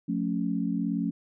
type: chord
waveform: sine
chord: F augmented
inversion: none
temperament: equal with one note detuned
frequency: 178.28 / 220 / 277.2 Hz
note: F3 / A3 / C#4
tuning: +36 / 0 / 0 cents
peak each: -30 dBFS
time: 0.08-1.11 s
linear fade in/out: 10 ms
effects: none

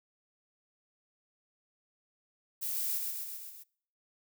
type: noise with echo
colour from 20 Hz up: violet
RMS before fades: -35 dBFS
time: 2.61-2.99 s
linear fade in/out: 20 ms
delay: 130 ms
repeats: 5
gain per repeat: -3 dB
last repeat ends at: 3.64 s
effects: noise-tail reverb RT60 0.6 s tail -25 dB re dry

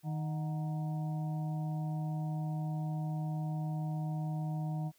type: harmonic tone with a mistuned harmonic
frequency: 155.56 Hz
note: D#3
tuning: in tune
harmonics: 1 / 2 / 4 / 5 / 6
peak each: -33 / -47 / -52 / -47 / -54 dBFS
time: 0.03-4.92 s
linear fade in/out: 50 ms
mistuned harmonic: 5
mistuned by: -92 cents
effects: white hiss -69 dBFS RMS until 4.98 s

